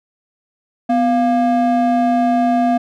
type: ring-modulated tone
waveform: triangle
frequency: 472.8 Hz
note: A#4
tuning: 24 cents sharp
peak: -7 dBFS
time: 0.89-2.78 s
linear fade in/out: 10 ms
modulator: 224 Hz
effects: none